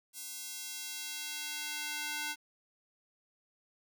square tone with high-pass filter sweep, 300 Hz, D4, 37 cents sharp, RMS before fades -40 dBFS, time 0.13-2.36 s, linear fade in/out 50 ms, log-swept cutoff 6600 to 1500 Hz, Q 0.77, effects 10-bit

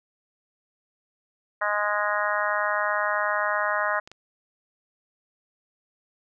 harmonic tone, 207.7 Hz, G#3, in tune, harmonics 3 / 4 / 5 / 6 / 7 / 8 / 9, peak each -29 / -33 / -29 / -30 / -30 / -31 / -31 dBFS, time 1.61-4 s, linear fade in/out 10 ms
clicks, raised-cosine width 0.2 ms, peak -26 dBFS, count 2, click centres 4.075 / 4.116 s
effects none

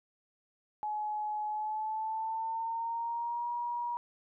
sine tone with pitch glide, 847 to 956.2 Hz, G#5 to A#5, +34 to +44 cents, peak -32 dBFS, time 0.83-3.97 s, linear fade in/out 0 ms, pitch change +210 cents, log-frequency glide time 1.47-3.5 s, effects none

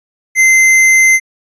sine tone with hard clipping, 2072 Hz, C7, 17 cents flat, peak -6 dBFS, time 0.35-1.2 s, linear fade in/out 50 ms, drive 18 dB, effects resampled to 22050 Hz

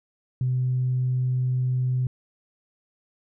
sine tone, 127.2 Hz, C3, 48 cents flat, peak -20 dBFS, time 0.41-2.07 s, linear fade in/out 2 ms, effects tanh soft clip ceiling -16 dBFS

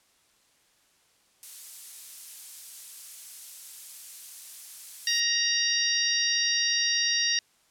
violet noise, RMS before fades -37 dBFS, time 1.43-5.2 s, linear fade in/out 0 ms
harmonic tone, 937 Hz, A#5, 9 cents sharp, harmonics 2 / 3 / 4 / 5 / 6, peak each -30 / -32 / -31 / -29 / -27 dBFS, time 5.07-7.39 s, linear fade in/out 2 ms
effects white hiss -65 dBFS RMS until 7.7 s + low-pass 10000 Hz 12 dB/octave

